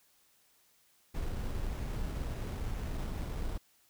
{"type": "noise with sample-and-hold", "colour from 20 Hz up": "brown", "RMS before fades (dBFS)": -36, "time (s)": [1.14, 3.58], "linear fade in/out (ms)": 10, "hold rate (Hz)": 4410, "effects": ["white hiss -68 dBFS RMS until 3.89 s"]}